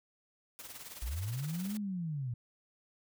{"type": "noise with tremolo", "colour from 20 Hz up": "white", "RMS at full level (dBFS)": -45, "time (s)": [0.59, 1.77], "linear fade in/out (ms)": 0, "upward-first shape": "triangle", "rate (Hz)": 19, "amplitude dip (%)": 70}
{"type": "linear two-way sweep", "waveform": "sine", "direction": "up then down", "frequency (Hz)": [50.7, 215.5, 114.7], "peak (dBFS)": -34, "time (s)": [1.02, 2.34], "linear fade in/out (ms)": 5, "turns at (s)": 1.76}
{"effects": []}